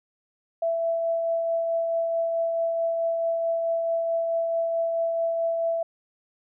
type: tone with tremolo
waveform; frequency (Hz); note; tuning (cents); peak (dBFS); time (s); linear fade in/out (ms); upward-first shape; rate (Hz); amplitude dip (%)
sine; 665; E5; +15; -21; 0.62-5.83; 5; triangle; 4.6; 30
effects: none